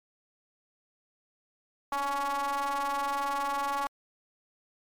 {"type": "ring-modulated tone", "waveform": "square", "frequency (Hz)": 138.59, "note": "C#3", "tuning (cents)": 0, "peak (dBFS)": -26, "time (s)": [1.92, 3.87], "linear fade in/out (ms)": 2, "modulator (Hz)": 981, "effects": ["MP3 96 kbps"]}